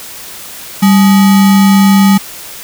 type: tone with sample-and-hold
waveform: sine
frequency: 196.3 Hz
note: G3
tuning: 3 cents sharp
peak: -3 dBFS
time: 0.82-2.18 s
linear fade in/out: 10 ms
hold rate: 1050 Hz
effects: white hiss -28 dBFS RMS until 2.63 s